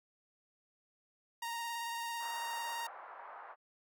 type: tone with vibrato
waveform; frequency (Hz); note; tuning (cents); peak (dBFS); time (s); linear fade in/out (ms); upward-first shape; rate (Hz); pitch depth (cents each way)
sawtooth; 932.3; A#5; 0; -34; 1.42-2.87; 5; square; 18; 14
type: band-pass noise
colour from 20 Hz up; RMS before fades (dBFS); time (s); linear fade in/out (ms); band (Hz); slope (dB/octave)
pink; -50; 2.19-3.56; 50; 720 to 1400; 24
effects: none